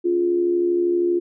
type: tone with amplitude modulation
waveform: sine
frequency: 350 Hz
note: F4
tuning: 4 cents sharp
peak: -14 dBFS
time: 0.04-1.2 s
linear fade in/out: 20 ms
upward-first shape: sine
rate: 72.7 Hz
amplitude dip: 55%
effects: none